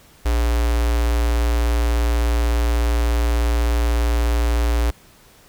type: tone with notch filter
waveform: square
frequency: 58.27 Hz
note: A#1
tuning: in tune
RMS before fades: -18 dBFS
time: 0.25-4.91 s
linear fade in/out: 10 ms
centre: 180 Hz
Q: 1.7
effects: pink hiss -50 dBFS RMS until 5.48 s